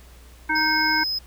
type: harmonic tone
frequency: 311.1 Hz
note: D#4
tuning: in tune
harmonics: 1 / 3 / 5 / 7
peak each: -29 / -25 / -22 / -26 dBFS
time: 0.49-1.04 s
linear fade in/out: 10 ms
type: tone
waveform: triangle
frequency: 5080 Hz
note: D#8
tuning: 35 cents sharp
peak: -22 dBFS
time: 0.55-1.19 s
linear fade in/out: 10 ms
effects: added 60 Hz sine -45 dBFS peak until 1.26 s + pink hiss -52 dBFS RMS until 1.26 s